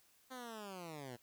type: linear sweep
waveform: 10% pulse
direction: down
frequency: 262.7 to 115.8 Hz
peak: -38 dBFS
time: 0.3-1.17 s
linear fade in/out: 20 ms
effects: white hiss -70 dBFS RMS until 1.22 s